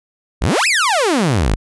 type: exponential two-way sweep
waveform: sawtooth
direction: up then down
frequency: 40.6 to 2704 to 40.6 Hz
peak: -9 dBFS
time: 0.41-1.56 s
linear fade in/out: 20 ms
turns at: 0.67 s
effects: resampled to 24000 Hz